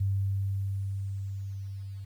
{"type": "tone with level ramp", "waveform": "sine", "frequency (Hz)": 98, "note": "G2", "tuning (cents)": 0, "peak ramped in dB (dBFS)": [-24, -37], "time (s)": [0, 2.05], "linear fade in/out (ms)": 10, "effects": ["10-bit"]}